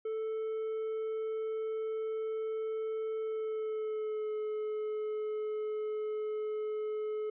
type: tone with pitch glide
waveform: triangle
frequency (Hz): 440 to 428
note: A4 to A4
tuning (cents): 0 to -48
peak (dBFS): -31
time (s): 0.05-7.3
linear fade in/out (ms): 5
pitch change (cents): -48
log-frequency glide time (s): 3.2-4.32
effects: resampled to 8000 Hz